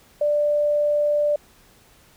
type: tone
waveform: sine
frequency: 590 Hz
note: D5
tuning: 8 cents sharp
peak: -17 dBFS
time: 0.21-1.36 s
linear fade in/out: 5 ms
effects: pink hiss -54 dBFS RMS until 2.16 s